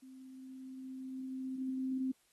sine tone with level ramp, 261.3 Hz, C4, 2 cents flat, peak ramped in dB -51 to -31 dBFS, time 0.02-2.12 s, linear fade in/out 10 ms, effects white hiss -72 dBFS RMS until 2.32 s + AAC 32 kbps

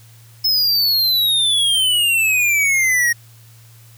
square exponential sweep, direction down, 5230 to 1864.7 Hz, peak -14 dBFS, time 0.44-3.13 s, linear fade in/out 10 ms, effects added 114 Hz sine -43 dBFS peak until 3.97 s + white hiss -50 dBFS RMS until 3.97 s

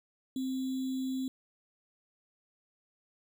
sine tone with sample-and-hold, 261.6 Hz, C4, in tune, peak -31 dBFS, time 0.36-1.28 s, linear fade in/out 2 ms, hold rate 3675 Hz, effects none

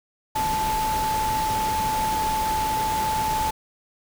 sine tone in noise, 872 Hz, A5, 16 cents flat, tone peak -22 dBFS, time 0.35-3.51 s, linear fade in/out 10 ms, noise pink, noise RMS -30 dBFS, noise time 0.35-3.51 s, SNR +5 dB, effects none

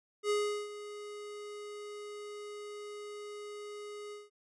square tone with ADSR envelope, 415.3 Hz, G#4, in tune, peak -28 dBFS, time 0.23-4.3 s, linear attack 69 ms, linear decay 380 ms, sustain -15 dB, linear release 180 ms, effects resampled to 24000 Hz

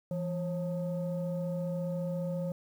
sine tone pair together, 168.6 / 540.4 Hz, E3 / C#5, +39 / -44 cents, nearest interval octave + minor sixth, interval 2017 cents, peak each -31 / -34 dBFS, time 0.11-2.52 s, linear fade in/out 2 ms, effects tanh soft clip ceiling -27 dBFS + 10-bit

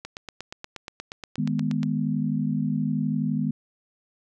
click train, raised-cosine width 0.2 ms, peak -18 dBFS, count 16, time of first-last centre 0.05-1.831 s, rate 8.42 Hz
sine chord, G# minor, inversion second, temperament equal, 155.56 / 207.7 / 246.9 Hz, D#3 / G#3 / B3, 0 / 0 / 0 cents, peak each -27 dBFS, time 1.38-3.51 s, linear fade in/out 5 ms
effects none

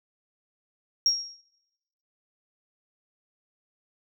sine tone with exponential decay, 5588 Hz, F8, in tune, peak -15 dBFS, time 1.06-1.37 s, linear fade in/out 1 ms, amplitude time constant 67 ms, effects noise-tail reverb RT60 1.0 s tail -21 dB re dry + tanh soft clip ceiling -14 dBFS

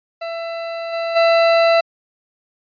40% pulse tone with level steps, 668 Hz, E5, 23 cents sharp, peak -23 / -19 / -10 dBFS, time 0.21-1.81 s, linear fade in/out 10 ms, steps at 0.92 / 1.15 s, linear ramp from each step 20 ms, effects resampled to 11025 Hz

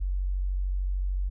sine tone, 46.7 Hz, F#1, 17 cents sharp, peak -25 dBFS, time 0-1.3 s, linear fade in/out 20 ms, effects none

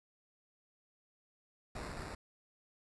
pink noise with sample-and-hold, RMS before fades -44 dBFS, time 1.75-2.15 s, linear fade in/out 5 ms, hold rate 3150 Hz, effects resampled to 24000 Hz

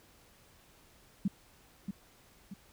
sine tone with echo, 196 Hz, G3, in tune, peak -26 dBFS, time 1.25-1.28 s, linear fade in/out 5 ms, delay 630 ms, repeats 2, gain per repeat -7 dB, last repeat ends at 2.54 s, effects pink hiss -62 dBFS RMS until 2.72 s

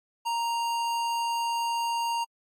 sine tone with hard clipping, 932.3 Hz, A#5, in tune, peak -28 dBFS, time 0.25-2.25 s, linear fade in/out 20 ms, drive 17 dB, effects AAC 64 kbps

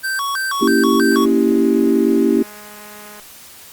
square tone with vibrato, 1318.5 Hz, E6, in tune, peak -19 dBFS, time 0.03-1.26 s, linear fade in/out 20 ms, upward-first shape square, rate 3.1 Hz, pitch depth 290 cents each way
sine chord, A# diminished seventh, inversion none, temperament equal with one note detuned, 233.1 / 279.6 / 329.6 / 392 Hz, A#3 / C#4 / E4 / G4, 0 / +15 / 0 / 0 cents, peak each -17 dBFS, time 0.61-2.43 s, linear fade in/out 10 ms
click train, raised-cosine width 0.5 ms, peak -25 dBFS, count 435, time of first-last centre 1.12-3.197 s, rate 209 Hz
effects white hiss -40 dBFS RMS until 3.72 s + Opus 32 kbps

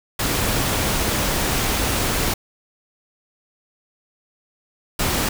pink noise bursts at uneven times, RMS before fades -21 dBFS, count 2, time 0.19-2.34 / 4.99-5.29 s, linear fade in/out 5 ms, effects none

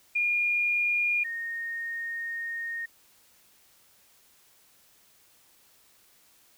sine tone pair in turn, 2423 / 1849.8 Hz, D#7 / A#6, -47 / -14 cents, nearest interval perfect fourth, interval 467 cents, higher first, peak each -23 / -31 dBFS, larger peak first, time 0.15-1.24 / 1.24-2.86 s, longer second, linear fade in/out 10 ms, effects white hiss -61 dBFS RMS until 6.57 s

